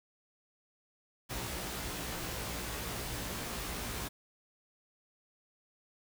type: noise with comb filter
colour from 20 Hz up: pink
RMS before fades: -39 dBFS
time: 1.29-4.09 s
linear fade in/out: 20 ms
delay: 17 ms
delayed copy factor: +0.8
effects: none